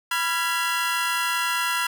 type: chord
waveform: 25% pulse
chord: F diminished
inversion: second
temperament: equal with one note detuned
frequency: 987.8 / 1372.9 / 1661.2 Hz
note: Cb6 / F6 / Ab6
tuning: 0 / -30 / 0 cents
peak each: -23 / -22 / -25 dBFS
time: 0.11-1.87 s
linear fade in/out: 5 ms
effects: none